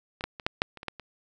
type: clicks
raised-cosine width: 0.3 ms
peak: -20 / -13 / -23 / -9 / -6 / -28 / -25 / -15 / -25 dBFS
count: 9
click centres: 0.209 / 0.24 / 0.398 / 0.465 / 0.619 / 0.773 / 0.831 / 0.883 / 0.997 s
effects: none